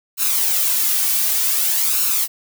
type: noise with flanger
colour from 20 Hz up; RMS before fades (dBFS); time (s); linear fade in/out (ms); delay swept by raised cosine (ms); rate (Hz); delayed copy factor
blue; -18; 0.17-2.28; 50; 0.74 to 2.64; 0.54; +0.6
effects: none